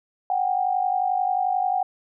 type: tone pair together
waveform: sine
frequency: 740 / 791.3 Hz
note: F#5 / G5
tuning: 0 / +16 cents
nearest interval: minor second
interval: 116 cents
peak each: -22 / -24 dBFS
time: 0.3-1.83 s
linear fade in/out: 2 ms
effects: none